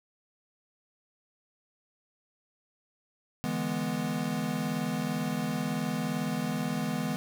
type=chord; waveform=square; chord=E dominant seventh; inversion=third; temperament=equal; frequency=146.83 / 164.81 / 207.7 / 246.9 Hz; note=D3 / E3 / G#3 / B3; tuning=0 / 0 / 0 / 0 cents; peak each=-40 / -35 / -35 / -34 dBFS; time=3.44-7.16 s; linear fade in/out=0 ms; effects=none